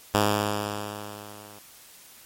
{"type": "tone with level ramp", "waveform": "5% pulse", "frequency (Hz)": 103.83, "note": "G#2", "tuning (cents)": 0, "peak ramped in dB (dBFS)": [-7, -35], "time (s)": [0.14, 1.59], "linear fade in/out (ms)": 5, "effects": ["white hiss -50 dBFS RMS until 2.25 s", "MP3 64 kbps"]}